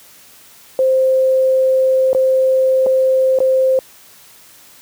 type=tone with dropouts; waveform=sine; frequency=523.3 Hz; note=C5; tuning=in tune; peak=-10 dBFS; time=0.79-3.79 s; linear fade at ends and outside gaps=1 ms; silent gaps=2.131-2.148 / 2.863-2.867 / 3.388-3.403 s; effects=white hiss -44 dBFS RMS until 4.81 s + high-pass 60 Hz 12 dB/octave